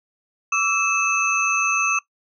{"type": "tone cluster", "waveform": "sine", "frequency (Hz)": [1147, 1321, 2613, 6240], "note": ["D6", "E6", "E7", "G8"], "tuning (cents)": [-41, 3, -16, -9], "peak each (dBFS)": [-23, -26, -20, -28], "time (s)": [0.52, 1.99], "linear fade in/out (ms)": 5, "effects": ["noise-tail reverb RT60 0.1 s tail -19 dB re dry"]}